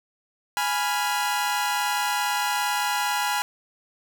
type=chord; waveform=sawtooth; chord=F diminished; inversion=first; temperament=equal; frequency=830.6 / 987.8 / 1396.9 Hz; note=Ab5 / Cb6 / F6; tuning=0 / 0 / 0 cents; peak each=-22 / -24 / -26 dBFS; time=0.57-3.42 s; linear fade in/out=0 ms; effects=none